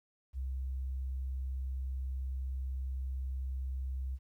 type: tone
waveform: sine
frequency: 65.41 Hz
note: C2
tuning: in tune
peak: -34 dBFS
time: 0.33-4.19 s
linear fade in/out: 50 ms
effects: 12-bit